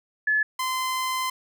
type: tone pair in turn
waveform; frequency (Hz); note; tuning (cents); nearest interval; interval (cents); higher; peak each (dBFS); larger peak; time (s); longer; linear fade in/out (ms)
sine / sawtooth; 1718 / 1032.5; A6 / C6; -42 / -23; major sixth; 881; first; -19 / -21; first; 0.27-0.43 / 0.59-1.3; second; 5
effects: none